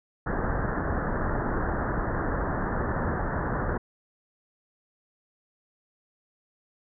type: low-pass noise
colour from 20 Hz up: pink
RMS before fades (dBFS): -28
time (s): 0.26-3.78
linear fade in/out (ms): 10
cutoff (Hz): 1800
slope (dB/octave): 96
effects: none